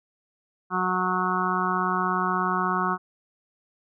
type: harmonic tone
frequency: 183.4 Hz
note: F#3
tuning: 15 cents flat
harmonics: 1 / 2 / 4 / 5 / 6 / 7 / 8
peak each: -30 / -32 / -32 / -32 / -27 / -28 / -32 dBFS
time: 0.7-2.98 s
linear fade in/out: 50 ms
effects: none